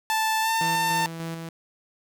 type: tone with pitch glide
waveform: sawtooth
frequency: 880 to 897.5 Hz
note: A5 to A5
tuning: 0 to +34 cents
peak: -18 dBFS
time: 0.1-1.06 s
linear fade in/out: 0 ms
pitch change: +34 cents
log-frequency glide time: 0.41-0.5 s
type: tone with tremolo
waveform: sawtooth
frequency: 164.81 Hz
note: E3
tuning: in tune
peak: -26 dBFS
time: 0.61-1.49 s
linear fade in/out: 2 ms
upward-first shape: square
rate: 3.4 Hz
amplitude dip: 35%
effects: none